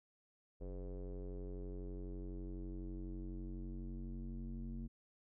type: tone with low-pass filter sweep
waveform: square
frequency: 46 Hz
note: F#1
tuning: 9 cents flat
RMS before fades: -45 dBFS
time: 0.6-4.88 s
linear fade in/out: 20 ms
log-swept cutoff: 480 to 240 Hz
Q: 3.8
effects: none